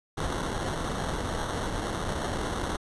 pink noise with sample-and-hold, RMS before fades -31 dBFS, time 0.17-2.77 s, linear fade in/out 10 ms, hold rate 2450 Hz, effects resampled to 24000 Hz

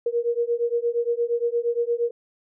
sine beating tone pair, 468.4 / 477 Hz, A#4 / A#4, +8 / +40 cents, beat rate 8.6 Hz, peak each -24 dBFS, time 0.06-2.11 s, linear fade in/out 5 ms, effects none

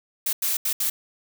blue noise bursts at uneven times, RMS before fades -24 dBFS, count 4, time 0.26-0.33 / 0.42-0.57 / 0.65-0.73 / 0.8-0.9 s, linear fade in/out 5 ms, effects none

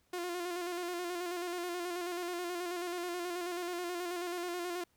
sawtooth tone with vibrato, 352.4 Hz, F4, 16 cents sharp, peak -32 dBFS, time 0.13-4.84 s, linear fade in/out 5 ms, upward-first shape square, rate 9.3 Hz, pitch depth 37 cents each way, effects pink hiss -73 dBFS RMS until 4.96 s

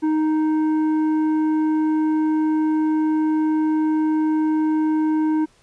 sine tone with tanh clipping, 311.1 Hz, D#4, in tune, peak -18 dBFS, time 0.02-5.46 s, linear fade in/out 20 ms, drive 8 dB, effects pink hiss -57 dBFS RMS until 5.62 s + resampled to 22050 Hz

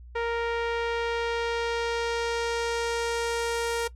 sawtooth tone with low-pass filter sweep, 466.2 Hz, A#4, in tune, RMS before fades -28 dBFS, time 0.15-3.88 s, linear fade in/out 10 ms, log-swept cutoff 2300 to 11000 Hz, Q 0.94, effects noise-tail reverb RT60 0.1 s tail -19 dB re dry + added 60 Hz sine -43 dBFS peak until 3.95 s

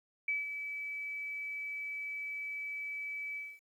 sine tone with ADSR envelope, 2297 Hz, D7, 39 cents flat, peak -29 dBFS, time 0.28-3.6 s, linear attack 4 ms, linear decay 170 ms, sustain -8 dB, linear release 240 ms, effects 11-bit

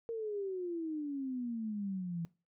sine exponential sweep, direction down, 464.9 to 164.6 Hz, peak -35 dBFS, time 0.09-2.25 s, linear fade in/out 0 ms, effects noise-tail reverb RT60 0.3 s tail -21 dB re dry

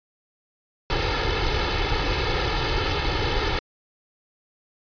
pink noise with comb filter, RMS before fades -23 dBFS, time 0.9-3.59 s, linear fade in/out 0 ms, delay 2.3 ms, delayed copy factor +0.75, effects resampled to 11025 Hz

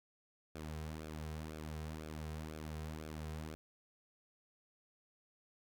sawtooth tone with flanger, 77.78 Hz, D#2, in tune, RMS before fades -45 dBFS, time 0.55-3.55 s, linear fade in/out 0 ms, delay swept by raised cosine 1 to 3.5 ms, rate 2 Hz, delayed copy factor -0.65, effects none

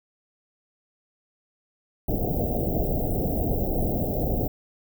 pink band-stop noise, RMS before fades -25 dBFS, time 2.08-4.48 s, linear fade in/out 5 ms, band 760 to 15000 Hz, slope 96 dB/octave, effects none

